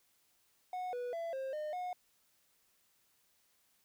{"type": "tone with pitch steps", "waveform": "triangle", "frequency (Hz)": [732, 490, 670, 532, 608, 724], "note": ["F#5", "B4", "E5", "C5", "D#5", "F#5"], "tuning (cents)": [-19, -14, 28, 29, -40, -38], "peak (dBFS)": -35, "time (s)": [0.73, 1.93], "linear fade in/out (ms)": 2, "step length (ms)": 200, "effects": ["white hiss -73 dBFS RMS until 3.84 s"]}